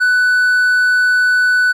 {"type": "tone", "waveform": "triangle", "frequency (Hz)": 1491, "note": "F#6", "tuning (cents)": 13, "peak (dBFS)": -8, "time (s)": [0, 1.73], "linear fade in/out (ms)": 20, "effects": []}